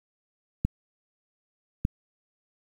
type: clicks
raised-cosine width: 5 ms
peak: -11 dBFS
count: 2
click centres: 0.65 / 1.851 s
effects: 8-bit